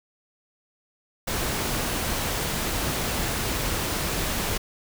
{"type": "noise", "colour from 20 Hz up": "pink", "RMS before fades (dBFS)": -27, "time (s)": [1.27, 4.58], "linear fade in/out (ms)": 10, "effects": []}